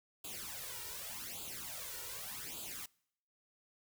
white noise with flanger, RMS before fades -45 dBFS, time 0.24-2.86 s, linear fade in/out 5 ms, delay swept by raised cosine 0.26 to 2.16 ms, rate 0.85 Hz, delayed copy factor +0.8, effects noise-tail reverb RT60 0.7 s tail -25 dB re dry

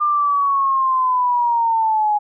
sine linear sweep, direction down, 1201 to 829 Hz, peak -14 dBFS, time 0-2.19 s, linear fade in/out 20 ms, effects none

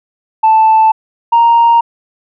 sine tone pair in turn, 880 / 932.3 Hz, A5 / A#5, 0 / 0 cents, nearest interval minor second, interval 100 cents, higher second, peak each -3 dBFS, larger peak neither, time 0.43-0.92 / 1.32-1.81 s, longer neither, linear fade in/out 10 ms, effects tanh soft clip ceiling -2 dBFS

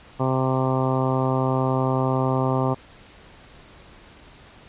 harmonic tone, 130.81 Hz, C3, in tune, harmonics 1 / 2 / 3 / 4 / 5 / 6 / 7 / 8 / 9, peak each -23 / -26 / -28 / -29 / -30 / -31 / -31 / -32 / -33 dBFS, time 0.19-2.75 s, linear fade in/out 20 ms, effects pink hiss -48 dBFS RMS until 4.68 s + resampled to 8000 Hz

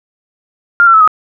sine tone with pitch steps, 1400 / 1350.7 / 1303.2 / 1257.4 Hz, F6 / E6 / E6 / D#6, +4 / +42 / -20 / +18 cents, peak -3 dBFS, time 0.8-1.076 s, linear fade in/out 0 ms, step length 69 ms, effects none

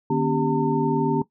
sine tone cluster, 152 / 240.8 / 280.2 / 392.1 / 906 Hz, D#3 / B3 / C#4 / G4 / A#5, -40 / -44 / +19 / 0 / -50 cents, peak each -25 dBFS, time 0.1-1.22 s, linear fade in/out 5 ms, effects noise-tail reverb RT60 0.1 s tail -17 dB re dry

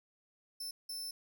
sawtooth tone bursts at uneven times, 5300 Hz, E8, 9 cents sharp, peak -37 dBFS, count 2, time 0.6-0.71 / 0.89-1.11 s, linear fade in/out 5 ms, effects none

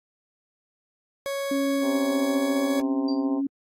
40% pulse tone with pitch glide, 554.4 to 558.9 Hz, C#5 to C#5, 0 to +14 cents, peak -26 dBFS, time 1.26-2.8 s, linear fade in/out 0 ms, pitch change +14 cents, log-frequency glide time 1.36-2.64 s
sine tone, 276.2 Hz, C#4, 6 cents flat, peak -23 dBFS, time 1.51-3.47 s, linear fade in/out 5 ms
harmonic tone, 130.81 Hz, C3, in tune, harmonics 2 / 3 / 4 / 5 / 6 / 7 / 8, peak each -31 / -35 / -37 / -39 / -41 / -42 / -43 dBFS, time 1.81-3.42 s, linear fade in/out 50 ms
sine tone with exponential decay, 4699 Hz, D8, in tune, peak -32 dBFS, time 3.08-3.26 s, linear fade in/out 5 ms, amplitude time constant 38 ms
effects AAC 48 kbps

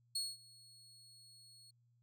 30% pulse tone with ADSR envelope, 4335 Hz, C#8, 39 cents flat, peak -32 dBFS, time 0.15-1.71 s, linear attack 7 ms, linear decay 210 ms, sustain -24 dB, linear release 8 ms, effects added 119 Hz sine -70 dBFS peak until 2.02 s

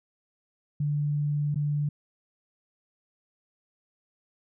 sine tone with dropouts, 146.8 Hz, D3, in tune, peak -24 dBFS, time 0.8-1.89 s, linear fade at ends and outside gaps 5 ms, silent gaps 1.545-1.557 s, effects none

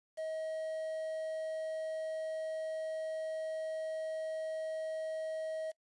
triangle tone with quantisation, 635 Hz, D#5, 35 cents sharp, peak -34 dBFS, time 0.17-5.72 s, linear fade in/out 20 ms, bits 9, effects noise-tail reverb RT60 0.1 s tail -24 dB re dry + resampled to 24000 Hz

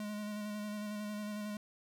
square tone with vibrato, 209.3 Hz, G#3, 14 cents sharp, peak -39 dBFS, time 0-1.57 s, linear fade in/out 2 ms, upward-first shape square, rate 11 Hz, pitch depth 17 cents each way, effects none

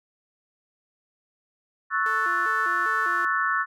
sine chord, F# minor seventh, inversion second, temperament equal, 1108.7 / 1318.5 / 1480 / 1760 Hz, C#6 / E6 / F#6 / A6, 0 / 0 / 0 / 0 cents, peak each -27 dBFS, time 1.9-3.66 s, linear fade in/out 50 ms
sawtooth tone with vibrato, 392 Hz, G4, in tune, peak -34 dBFS, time 2.06-3.25 s, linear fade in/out 0 ms, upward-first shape square, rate 2.5 Hz, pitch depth 210 cents each way
effects none

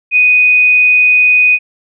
sine tone, 2489 Hz, D#7, in tune, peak -5 dBFS, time 0.11-1.59 s, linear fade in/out 50 ms, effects none

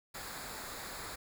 pink noise with comb filter, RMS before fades -44 dBFS, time 0.14-1.16 s, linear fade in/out 10 ms, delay 0.34 ms, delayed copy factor -0.6, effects none

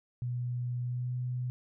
sine tone with pitch glide, 122.7 to 124.84 Hz, B2 to B2, -11 to +19 cents, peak -31 dBFS, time 0.22-1.5 s, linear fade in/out 0 ms, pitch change +30 cents, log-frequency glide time 0.82-1.14 s, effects none

